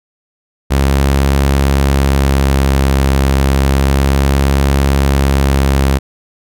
sawtooth tone with vibrato, 68.3 Hz, C#2, 25 cents flat, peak -5 dBFS, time 0.7-5.99 s, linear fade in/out 20 ms, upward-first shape sine, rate 0.31 Hz, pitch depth 15 cents each way, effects none

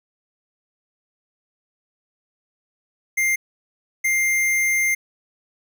square tone bursts at uneven times, 2100 Hz, C7, 6 cents sharp, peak -18 dBFS, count 2, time 3.17-3.36 / 4.04-4.95 s, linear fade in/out 10 ms, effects none

